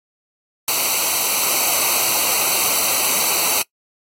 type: noise with comb filter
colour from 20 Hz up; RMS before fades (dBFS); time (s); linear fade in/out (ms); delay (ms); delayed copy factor
white; -18; 0.68-3.62; 2; 0.58; -0.85
effects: noise-tail reverb RT60 0.1 s tail -23 dB re dry + AAC 48 kbps